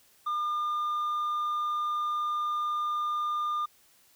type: tone with tanh clipping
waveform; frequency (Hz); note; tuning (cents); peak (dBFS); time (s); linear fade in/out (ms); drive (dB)
sine; 1206; D6; +46; -28; 0.26-3.66; 10; 3
effects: white hiss -62 dBFS RMS until 4.15 s